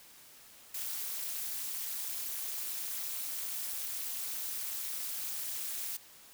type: noise with amplitude modulation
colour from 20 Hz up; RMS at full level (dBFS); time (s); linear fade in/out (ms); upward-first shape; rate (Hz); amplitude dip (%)
blue; -34; 0.74-5.97; 5; sine; 269; 95
effects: white hiss -56 dBFS RMS until 6.33 s